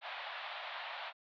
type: band-pass noise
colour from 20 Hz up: pink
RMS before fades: -44 dBFS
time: 0.01-1.13 s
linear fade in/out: 50 ms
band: 640 to 3900 Hz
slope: 48 dB/octave
effects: none